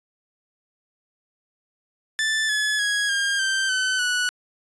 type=tone with pitch steps; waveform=sawtooth; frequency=1760 / 1708.9 / 1659.3 / 1611.1 / 1564.4 / 1519 / 1474.9 Hz; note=A6 / G#6 / G#6 / G6 / G6 / F#6 / F#6; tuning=0 / +49 / -2 / +47 / -4 / +45 / -6 cents; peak=-17 dBFS; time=2.19-4.29 s; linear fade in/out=0 ms; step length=300 ms; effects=resampled to 22050 Hz